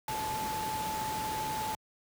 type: tone in noise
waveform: sine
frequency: 869 Hz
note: A5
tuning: 22 cents flat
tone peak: -33 dBFS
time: 0.08-1.75 s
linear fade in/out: 2 ms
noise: pink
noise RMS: -38 dBFS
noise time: 0.08-1.75 s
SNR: +2 dB
effects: high-pass 80 Hz 12 dB/octave